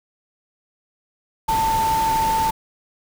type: tone in noise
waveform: sine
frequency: 891 Hz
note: A5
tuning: 22 cents sharp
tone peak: -17 dBFS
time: 1.48-2.51 s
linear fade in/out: 10 ms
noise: pink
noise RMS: -28 dBFS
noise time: 1.48-2.51 s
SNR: +8 dB
effects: none